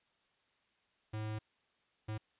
square tone bursts at uneven times, 108.1 Hz, A2, 30 cents flat, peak -38 dBFS, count 2, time 1.13-1.39 / 2.08-2.18 s, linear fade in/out 10 ms, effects white hiss -75 dBFS RMS until 2.39 s + resampled to 8000 Hz

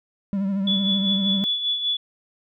triangle tone with vibrato, 196 Hz, G3, in tune, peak -19 dBFS, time 0.33-1.44 s, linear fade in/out 0 ms, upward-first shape triangle, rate 13 Hz, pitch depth 63 cents each way
sine tone with tremolo, 3431 Hz, A7, 44 cents flat, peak -19 dBFS, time 0.67-1.97 s, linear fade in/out 5 ms, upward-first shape sine, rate 5.1 Hz, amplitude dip 55%
effects none

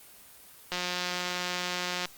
click train, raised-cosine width 0.2 ms, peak -14 dBFS, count 240, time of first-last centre 0.72-2.055 s, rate 179 Hz, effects white hiss -52 dBFS RMS until 2.17 s + Opus 24 kbps

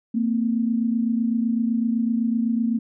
sine tone pair together, 227.6 / 255.5 Hz, A#3 / C4, -41 / -41 cents, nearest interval major second, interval 200 cents, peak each -20 / -26 dBFS, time 0.14-2.79 s, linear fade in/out 10 ms, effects none

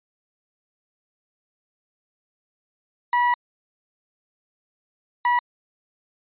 35% pulse tone bursts at uneven times, 971 Hz, B5, 30 cents flat, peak -15 dBFS, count 2, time 3.13-3.34 / 5.25-5.39 s, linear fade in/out 2 ms, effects resampled to 8000 Hz

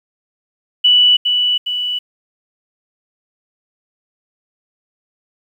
sine tone with echo, 2960 Hz, F#7, in tune, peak -7 dBFS, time 0.84-1.17 s, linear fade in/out 10 ms, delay 410 ms, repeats 2, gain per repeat -5 dB, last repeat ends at 1.99 s, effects 8-bit

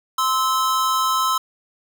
square tone pair together, 1040 / 1301.4 Hz, C6 / E6, -11 / -23 cents, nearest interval major third, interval 388 cents, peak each -21 dBFS, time 0.18-1.38 s, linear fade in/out 5 ms, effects none

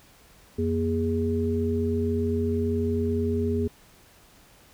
sine tone cluster, 88.6 / 237.9 / 410.8 Hz, F2 / A#3 / G#4, +25 / +35 / -19 cents, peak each -27 dBFS, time 0.58-3.68 s, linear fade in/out 10 ms, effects pink hiss -55 dBFS RMS until 4.73 s

